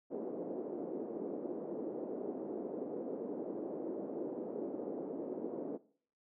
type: band-pass noise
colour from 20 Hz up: white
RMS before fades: -41 dBFS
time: 0.1-5.78 s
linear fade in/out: 20 ms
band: 250 to 470 Hz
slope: 24 dB/octave
effects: noise-tail reverb RT60 0.5 s tail -19 dB re dry